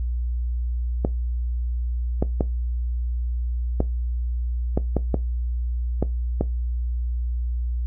clicks, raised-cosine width 2 ms, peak -7 dBFS, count 9, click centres 1.049 / 2.225 / 2.408 / 3.804 / 4.775 / 4.967 / 5.143 / 6.026 / 6.41 s, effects noise-tail reverb RT60 0.2 s tail -18 dB re dry + added 60 Hz sine -22 dBFS peak until 7.86 s

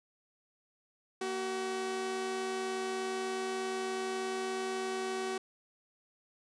sawtooth tone pair together, 233.1 / 378 Hz, A#3 / F#4, 0 / +37 cents, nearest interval minor sixth, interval 837 cents, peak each -39 / -30 dBFS, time 1.21-5.38 s, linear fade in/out 5 ms, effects resampled to 22050 Hz

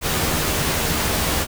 pink noise with comb filter, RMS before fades -21 dBFS, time 0.01-1.47 s, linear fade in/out 50 ms, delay 13 ms, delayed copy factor +0.5, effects none

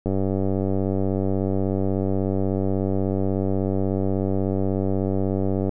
click train, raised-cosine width 2 ms, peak -11 dBFS, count 544, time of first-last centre 0.06-5.693 s, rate 96.4 Hz, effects none

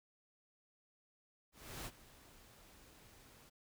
pink noise with ADSR envelope, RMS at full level -45 dBFS, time 1.52-3.5 s, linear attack 340 ms, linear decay 45 ms, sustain -17 dB, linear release 15 ms, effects none

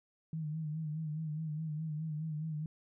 sine tone with vibrato, 155.56 Hz, D#3, in tune, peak -35 dBFS, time 0.33-2.66 s, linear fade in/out 2 ms, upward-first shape sine, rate 4.8 Hz, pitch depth 60 cents each way, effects none

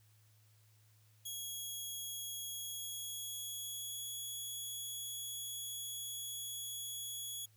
10% pulse tone with pitch glide, 3322 to 3359 Hz, G#7 to G#7, 0 to +19 cents, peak -34 dBFS, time 1.25-7.46 s, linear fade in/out 10 ms, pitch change +19 cents, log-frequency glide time 2.5-4.07 s, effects added 107 Hz sine -65 dBFS peak until 7.56 s + white hiss -72 dBFS RMS until 7.56 s

